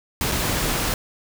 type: noise with dropouts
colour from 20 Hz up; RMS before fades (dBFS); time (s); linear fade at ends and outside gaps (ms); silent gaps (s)
pink; -23; 0.21-0.94; 1; 0.316-0.319
effects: none